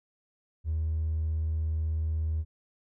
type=tone with hard clipping; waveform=sine; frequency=79.1 Hz; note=D#2; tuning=29 cents sharp; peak=-27 dBFS; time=0.64-2.45 s; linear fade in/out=50 ms; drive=1 dB; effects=none